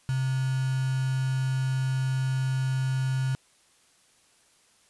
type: tone with quantisation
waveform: sine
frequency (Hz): 131.5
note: C3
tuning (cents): +9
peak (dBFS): -24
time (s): 0.09-3.35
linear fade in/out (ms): 0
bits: 6
effects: white hiss -62 dBFS RMS until 4.89 s + resampled to 24000 Hz